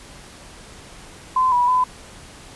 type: tone with pitch steps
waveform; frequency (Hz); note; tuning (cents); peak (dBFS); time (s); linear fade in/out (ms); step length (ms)
sine; 1026 / 977 / 1008; C6 / B5 / B5; -34 / -19 / +35; -14; 1.36-1.84; 5; 160
effects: pink hiss -42 dBFS RMS until 2.55 s + resampled to 24000 Hz